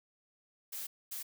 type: noise bursts at uneven times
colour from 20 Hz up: blue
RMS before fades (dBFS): -41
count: 2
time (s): 0.72-0.87 / 1.11-1.23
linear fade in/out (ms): 10
effects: none